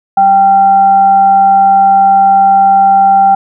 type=tone with frequency modulation; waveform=sine; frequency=784 Hz; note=G5; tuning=in tune; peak=-3 dBFS; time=0.17-3.35 s; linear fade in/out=5 ms; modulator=591 Hz; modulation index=0.21; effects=none